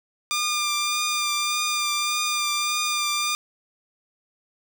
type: tone with vibrato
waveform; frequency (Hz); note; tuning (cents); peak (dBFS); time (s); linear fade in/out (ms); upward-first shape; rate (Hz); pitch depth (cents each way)
10% pulse; 1200; D6; +37; -14; 0.31-3.35; 0; triangle; 1.7; 24
effects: none